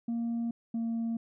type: tone pair in turn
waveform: sine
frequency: 233.1 / 229.4 Hz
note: A#3 / A#3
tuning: 0 / -28 cents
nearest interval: unison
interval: 28 cents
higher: first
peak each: -27 dBFS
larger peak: neither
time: 0.08-0.51 / 0.74-1.17 s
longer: neither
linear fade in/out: 5 ms
effects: tanh soft clip ceiling -28 dBFS